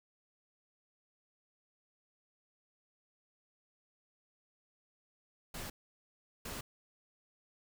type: noise bursts at uneven times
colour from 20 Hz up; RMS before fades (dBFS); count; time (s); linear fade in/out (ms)
pink; -43; 2; 5.54-5.7 / 6.45-6.61; 5
effects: none